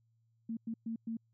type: tone bursts at uneven times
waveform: sine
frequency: 226.8 Hz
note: A#3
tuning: 47 cents flat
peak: -35 dBFS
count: 4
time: 0.49-0.57 / 0.67-0.74 / 0.86-0.96 / 1.07-1.17 s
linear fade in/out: 5 ms
effects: added 114 Hz sine -70 dBFS peak until 1.33 s